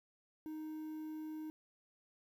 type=tone with quantisation; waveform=triangle; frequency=311.1 Hz; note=D#4; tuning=in tune; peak=-40 dBFS; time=0.46-1.5 s; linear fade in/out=0 ms; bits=11; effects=none